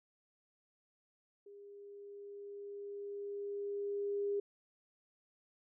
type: tone with level ramp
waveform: sine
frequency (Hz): 404.6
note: G#4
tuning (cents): -45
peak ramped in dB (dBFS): -52 to -32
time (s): 1.46-4.4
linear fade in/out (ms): 5
effects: none